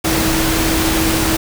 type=tone in noise; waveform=sine; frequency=322.8 Hz; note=E4; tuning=36 cents flat; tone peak=-18 dBFS; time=0.04-1.37 s; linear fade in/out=10 ms; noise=pink; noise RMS=-17 dBFS; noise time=0.04-1.37 s; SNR=-4 dB; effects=none